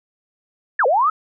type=linear two-way sweep; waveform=sine; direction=down then up; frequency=1864.7 to 465.9 to 1320 Hz; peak=-13 dBFS; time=0.79-1.1 s; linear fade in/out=5 ms; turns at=0.86 s; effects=none